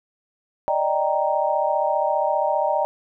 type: chord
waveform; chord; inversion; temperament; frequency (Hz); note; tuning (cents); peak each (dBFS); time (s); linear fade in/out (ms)
sine; Eb major seventh; third; equal; 587.3 / 622.3 / 784 / 932.3; D5 / Eb5 / G5 / Bb5; 0 / 0 / 0 / 0; -24; 0.68-2.85; 0
effects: none